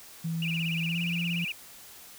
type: tone with pitch glide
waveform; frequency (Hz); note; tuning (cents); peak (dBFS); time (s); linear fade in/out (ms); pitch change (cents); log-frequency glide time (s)
sine; 164.81 to 170.72; E3 to F3; 0 to -39; -28; 0.24-1.45; 10; +61; 0.86-1
type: tone with vibrato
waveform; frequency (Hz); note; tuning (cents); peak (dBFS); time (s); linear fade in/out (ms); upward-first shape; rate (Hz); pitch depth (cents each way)
sine; 2619; E7; -12; -30; 0.42-1.52; 2; sine; 17; 190
effects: tanh soft clip ceiling -20 dBFS + white hiss -49 dBFS RMS until 2.18 s